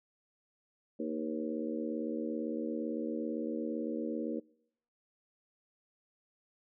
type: harmonic tone with a mistuned harmonic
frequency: 77.78 Hz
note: D#2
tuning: in tune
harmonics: 3 / 4 / 5 / 6 / 7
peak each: -38 / -38 / -43 / -41 / -43 dBFS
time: 0.99-4.4 s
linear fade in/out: 10 ms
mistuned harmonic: 6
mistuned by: +37 cents
effects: noise-tail reverb RT60 0.8 s tail -26 dB re dry